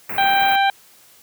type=band-stop noise; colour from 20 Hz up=white; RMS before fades=-27 dBFS; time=0.09-0.56 s; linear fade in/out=5 ms; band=2600 to 16000 Hz; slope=96 dB/octave
type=harmonic tone; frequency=787 Hz; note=G5; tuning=7 cents sharp; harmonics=1 / 2 / 3 / 4 / 5; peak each=-15 / -21 / -25 / -27 / -29 dBFS; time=0.18-0.7 s; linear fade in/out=2 ms
effects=white hiss -50 dBFS RMS until 1.22 s + high-pass 80 Hz 12 dB/octave